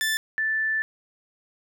sawtooth / sine tone pair in turn, 1760 / 1760 Hz, A6 / A6, 0 / 0 cents, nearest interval unison, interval 0 cents, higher neither, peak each -19 / -22 dBFS, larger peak first, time 0.01-0.17 / 0.38-0.82 s, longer second, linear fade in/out 0 ms, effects none

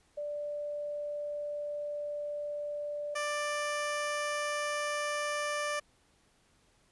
sine / 15% pulse tone pair in turn, 587.3 / 590.4 Hz, D5 / D5, 0 / +9 cents, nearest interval unison, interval 9 cents, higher second, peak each -34 / -25 dBFS, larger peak second, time 0.17-3.15 / 3.15-5.8 s, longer first, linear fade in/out 10 ms, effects pink hiss -68 dBFS RMS until 6.91 s + resampled to 24000 Hz

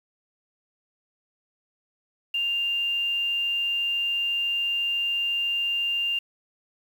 sine tone with quantisation, 2794 Hz, F7, in tune, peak -23 dBFS, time 2.34-6.19 s, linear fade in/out 5 ms, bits 8, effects none

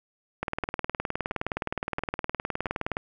two click trains, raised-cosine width 0.5 ms, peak -13 / -22 dBFS, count 50 / 4, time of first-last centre 0.43-2.969 / 0.64-2.667 s, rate 19.3 / 1.48 Hz, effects none

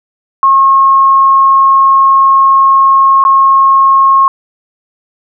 sine tone with dropouts, 1083 Hz, C#6, 41 cents flat, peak -3 dBFS, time 0.43-4.28 s, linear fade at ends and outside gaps 1 ms, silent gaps 3.24-3.25 s, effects none

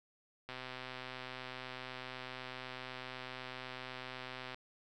click train, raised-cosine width 0.3 ms, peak -28 dBFS, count 520, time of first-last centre 0.49-4.545 s, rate 128 Hz, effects none

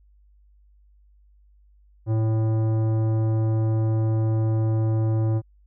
sine tone with tanh clipping, 110.7 Hz, A2, 11 cents sharp, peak -21 dBFS, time 2.06-5.42 s, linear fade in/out 50 ms, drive 14 dB, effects added 50 Hz sine -53 dBFS peak until 5.66 s

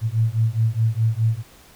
sine beating tone pair, 110 / 114.8 Hz, A2 / A#2, 0 / -26 cents, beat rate 4.8 Hz, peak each -20 dBFS, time 0.01-1.43 s, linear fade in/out 50 ms, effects pink hiss -49 dBFS RMS until 1.75 s

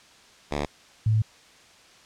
5% pulse / sine tone pair in turn, 72.9 / 109.23 Hz, D2 / A2, -12 / -12 cents, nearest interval perfect fifth, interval 700 cents, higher second, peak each -15 / -18 dBFS, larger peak first, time 0.51-0.66 / 1.06-1.22 s, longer second, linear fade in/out 5 ms, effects white hiss -53 dBFS RMS until 2.05 s + low-pass 6000 Hz 12 dB/octave

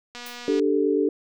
click train, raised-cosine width 0.2 ms, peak -21 dBFS, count 109, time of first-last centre 0.15-0.596 s, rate 242 Hz
blue noise with exponential decay, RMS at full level -37 dBFS, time 0.26-0.44 s, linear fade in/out 5 ms, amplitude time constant 38 ms
sine chord, D suspended fourth, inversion none, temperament just, 293.7 / 391.6 / 440.5 Hz, D4 / G4 / A4, 0 / -2 / +2 cents, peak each -23 dBFS, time 0.48-1.09 s, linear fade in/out 2 ms
effects none

